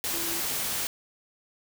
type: tone in noise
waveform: sine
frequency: 335.9 Hz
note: E4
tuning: 33 cents sharp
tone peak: -38 dBFS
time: 0.13-0.4 s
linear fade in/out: 0 ms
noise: white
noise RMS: -30 dBFS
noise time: 0.04-0.87 s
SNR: -11 dB
effects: none

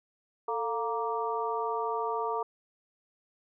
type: harmonic tone with a mistuned harmonic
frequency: 233.9 Hz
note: A#3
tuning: 6 cents sharp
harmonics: 2 / 3 / 4 / 5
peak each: -33 / -37 / -33 / -35 dBFS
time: 0.48-2.43 s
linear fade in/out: 5 ms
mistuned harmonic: 2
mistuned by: -83 cents
effects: none

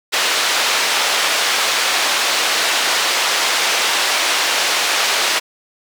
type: band-pass noise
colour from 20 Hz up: white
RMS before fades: -17 dBFS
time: 0.12-5.4 s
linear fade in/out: 20 ms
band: 520 to 4500 Hz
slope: 12 dB/octave
effects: none

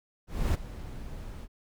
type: noise with ADSR envelope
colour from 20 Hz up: brown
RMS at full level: -24 dBFS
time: 0.27-1.48 s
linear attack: 270 ms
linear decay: 19 ms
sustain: -16 dB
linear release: 52 ms
effects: none

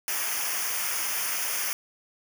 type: noise with comb filter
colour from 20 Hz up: white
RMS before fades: -29 dBFS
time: 0.08-1.73 s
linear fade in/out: 0 ms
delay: 0.25 ms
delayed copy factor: -0.85
effects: none

